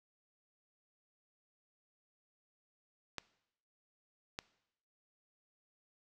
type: clicks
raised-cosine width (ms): 0.2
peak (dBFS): -21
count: 2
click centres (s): 3.183 / 4.389
effects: noise-tail reverb RT60 0.8 s tail -20 dB re dry